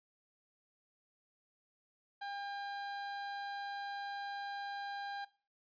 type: tone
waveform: 30% pulse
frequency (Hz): 803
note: G5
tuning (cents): +41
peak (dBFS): -38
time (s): 2.21-5.25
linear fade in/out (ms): 10
effects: noise-tail reverb RT60 0.4 s tail -19 dB re dry + resampled to 11025 Hz